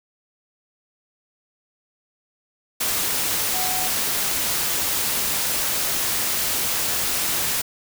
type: tone in noise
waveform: sine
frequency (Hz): 742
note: F#5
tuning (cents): +5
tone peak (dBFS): -29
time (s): 3.53-3.88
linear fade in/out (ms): 10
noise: white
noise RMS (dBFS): -23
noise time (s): 2.8-7.62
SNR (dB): -9
effects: none